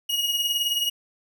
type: beating tone pair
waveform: 40% pulse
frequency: 2881 / 2900 Hz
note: F#7 / F#7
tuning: -47 / -35 cents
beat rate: 19 Hz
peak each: -23 / -28 dBFS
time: 0.09-0.9 s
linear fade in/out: 10 ms
effects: none